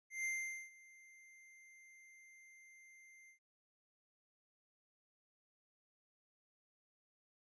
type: tone with ADSR envelope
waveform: square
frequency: 2093 Hz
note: C7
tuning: in tune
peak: -37 dBFS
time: 0.1-3.39 s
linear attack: 150 ms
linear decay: 450 ms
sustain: -23 dB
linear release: 100 ms
effects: resampled to 22050 Hz